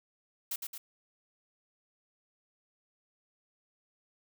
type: noise with echo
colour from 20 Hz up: blue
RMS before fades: -35 dBFS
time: 0.51-0.56 s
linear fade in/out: 5 ms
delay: 110 ms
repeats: 2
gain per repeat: -4 dB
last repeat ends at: 0.78 s
effects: none